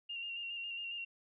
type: tone with vibrato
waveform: sine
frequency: 2783 Hz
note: F7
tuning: 7 cents flat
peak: -39 dBFS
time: 0.09-1.05 s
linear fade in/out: 10 ms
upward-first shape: square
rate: 7.3 Hz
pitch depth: 24 cents each way
effects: none